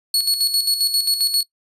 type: tone with tremolo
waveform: sawtooth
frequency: 4373 Hz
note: C#8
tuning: 24 cents flat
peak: -12 dBFS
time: 0.14-1.43 s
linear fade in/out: 2 ms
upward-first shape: square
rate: 7.5 Hz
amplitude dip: 60%
effects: noise-tail reverb RT60 0.1 s tail -21 dB re dry + resampled to 32000 Hz